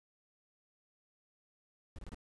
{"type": "noise bursts", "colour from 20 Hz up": "brown", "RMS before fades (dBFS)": -45, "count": 4, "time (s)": [1.96, 2.145], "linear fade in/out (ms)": 0, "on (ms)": 26, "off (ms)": 27, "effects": ["resampled to 24000 Hz"]}